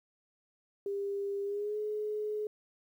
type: tone with pitch glide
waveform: sine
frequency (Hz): 400 to 423.8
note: G4 to G#4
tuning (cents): +35 to +35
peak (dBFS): -32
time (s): 0.86-2.47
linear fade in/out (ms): 2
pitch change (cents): +100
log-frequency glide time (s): 1.44-1.77
effects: 11-bit